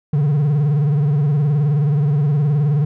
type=tone with vibrato; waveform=triangle; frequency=145.9 Hz; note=D3; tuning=11 cents flat; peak=-11 dBFS; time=0.13-2.85 s; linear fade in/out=5 ms; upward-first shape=sine; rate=19 Hz; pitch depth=110 cents each way; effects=none